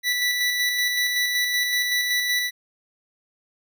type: tone with tremolo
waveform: 25% pulse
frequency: 1967 Hz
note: B6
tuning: 7 cents flat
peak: -16 dBFS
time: 0.03-2.51 s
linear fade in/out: 50 ms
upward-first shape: square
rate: 5.3 Hz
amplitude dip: 30%
effects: none